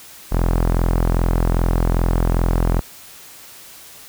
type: tone with low-pass filter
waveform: sawtooth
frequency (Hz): 42.51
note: F1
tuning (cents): -46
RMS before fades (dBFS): -17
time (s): 0.31-2.81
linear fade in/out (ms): 20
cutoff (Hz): 1200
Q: 0.99
effects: white hiss -41 dBFS RMS until 4.08 s